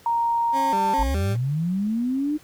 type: tone with pitch glide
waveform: sine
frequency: 932.3 to 890.7 Hz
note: A#5 to A5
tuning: 0 to +21 cents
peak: -19 dBFS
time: 0.06-1.03 s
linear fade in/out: 2 ms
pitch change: -79 cents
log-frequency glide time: 0.56-0.91 s
type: tone with vibrato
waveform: 20% pulse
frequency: 230.7 Hz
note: A#3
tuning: 18 cents flat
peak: -22 dBFS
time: 0.52-1.37 s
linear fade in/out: 50 ms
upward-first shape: square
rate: 2.4 Hz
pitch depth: 280 cents each way
type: linear sweep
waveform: sine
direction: up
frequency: 44.34 to 307.8 Hz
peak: -21 dBFS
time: 0.98-2.38 s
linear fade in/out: 20 ms
effects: pink hiss -52 dBFS RMS until 2.43 s